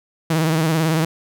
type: tone with vibrato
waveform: sawtooth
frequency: 160 Hz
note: D#3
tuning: 49 cents sharp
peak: -12 dBFS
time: 0.3-1.05 s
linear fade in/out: 5 ms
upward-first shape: sine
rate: 18 Hz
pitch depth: 65 cents each way
effects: none